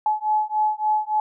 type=beating tone pair; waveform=sine; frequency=853 / 856.5 Hz; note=G#5 / A5; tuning=+46 / -47 cents; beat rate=3.5 Hz; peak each=-22 / -22 dBFS; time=0.06-1.2 s; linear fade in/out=2 ms; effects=none